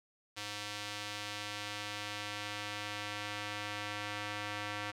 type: tone with band-pass filter sweep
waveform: square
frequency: 103.8 Hz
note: G#2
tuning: in tune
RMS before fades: -41 dBFS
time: 0.36-4.92 s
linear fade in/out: 20 ms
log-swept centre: 3900 to 2100 Hz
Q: 0.87
effects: none